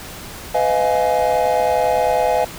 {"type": "chord", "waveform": "triangle", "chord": "F half-diminished seventh", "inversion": "second", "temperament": "just", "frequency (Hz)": [502.9, 628.6, 698.5, 838.1], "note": ["Cb5", "Eb5", "F5", "Ab5"], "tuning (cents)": [31, 18, 0, 16], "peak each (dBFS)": -18, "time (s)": [0.54, 2.45], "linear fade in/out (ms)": 10, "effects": ["pink hiss -34 dBFS RMS until 2.58 s"]}